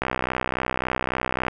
click train, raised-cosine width 0.5 ms, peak -8 dBFS, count 94, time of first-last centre 0.02-1.482 s, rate 63.6 Hz, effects none

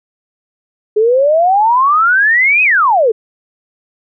sine exponential two-way sweep, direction up then down, 415.3 to 2572 to 415.3 Hz, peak -7 dBFS, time 0.96-3.12 s, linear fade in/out 10 ms, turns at 2.63 s, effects none

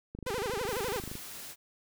click train, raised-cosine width 3 ms, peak -28 dBFS, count 27, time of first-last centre 0.15-1.154 s, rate 25.9 Hz
sawtooth tone with vibrato, 448.4 Hz, A4, 33 cents sharp, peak -28 dBFS, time 0.26-1 s, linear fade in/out 10 ms, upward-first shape sine, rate 12 Hz, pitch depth 250 cents each way
white noise, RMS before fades -44 dBFS, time 0.65-1.56 s, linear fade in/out 50 ms
effects none

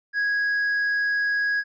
triangle tone, 1657 Hz, G#6, 4 cents flat, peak -19 dBFS, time 0.13-1.64 s, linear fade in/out 50 ms, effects resampled to 16000 Hz

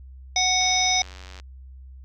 harmonic tone, 740 Hz, F#5, in tune, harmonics 1 / 3 / 5 / 7 / 8, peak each -25 / -25 / -25 / -25 / -25 dBFS, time 0.36-1.02 s, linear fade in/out 2 ms
click train, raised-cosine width 0.2 ms, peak -25 dBFS, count 74, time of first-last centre 0.61-1.399 s, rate 92.5 Hz
effects added 65 Hz sine -40 dBFS peak until 2.04 s

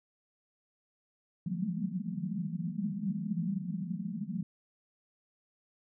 white band-pass noise, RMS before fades -35 dBFS, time 1.46-4.43 s, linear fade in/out 5 ms, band 160 to 220 Hz, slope 96 dB/octave, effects none

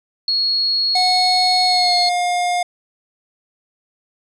sine tone, 4322 Hz, C#8, 45 cents flat, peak -15 dBFS, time 0.28-2.09 s, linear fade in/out 2 ms
square tone with pitch glide, 733 to 710.9 Hz, F#5 to F5, -16 to +31 cents, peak -17 dBFS, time 0.95-2.63 s, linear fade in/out 5 ms, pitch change -53 cents, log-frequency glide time 1.66-1.95 s
effects resampled to 24000 Hz

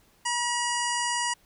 harmonic tone with a mistuned harmonic, 961 Hz, B5, 48 cents flat, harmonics 1 / 2 / 3 / 5 / 6 / 7 / 8 / 9 / 10, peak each -29 / -32 / -34 / -36 / -37 / -37 / -38 / -39 / -39 dBFS, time 0.25-1.34 s, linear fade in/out 10 ms, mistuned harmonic 7, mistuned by +26 cents, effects pink hiss -62 dBFS RMS until 1.45 s

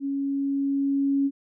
sine tone with level ramp, 277.2 Hz, C#4, in tune, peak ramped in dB -25 to -19 dBFS, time 0-1.31 s, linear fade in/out 50 ms, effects none

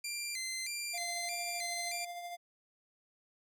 15% pulse tone with vibrato, 2217 Hz, C#7, in tune, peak -30 dBFS, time 0.04-2.05 s, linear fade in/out 5 ms, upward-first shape square, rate 1.6 Hz, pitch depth 120 cents each way
square tone with tremolo, 698.5 Hz, F5, in tune, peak -40 dBFS, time 0.93-2.37 s, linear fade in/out 20 ms, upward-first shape triangle, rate 13 Hz, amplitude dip 45%
effects none

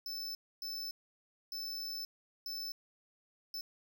square tone bursts at uneven times, 5274 Hz, E8, in tune, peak -39 dBFS, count 5, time 0.06-0.35 / 0.62-0.91 / 1.52-2.05 / 2.46-2.72 / 3.54-3.61 s, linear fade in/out 2 ms, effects none

